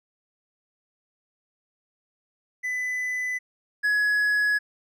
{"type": "tone pair in turn", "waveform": "triangle", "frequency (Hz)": [2001, 1682.6], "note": ["B6", "G#6"], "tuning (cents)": [22, 22], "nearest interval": "minor third", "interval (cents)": 300, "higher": "first", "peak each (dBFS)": [-24, -18], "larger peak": "second", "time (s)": [[2.63, 3.39], [3.83, 4.59]], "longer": "neither", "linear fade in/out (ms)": 20, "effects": []}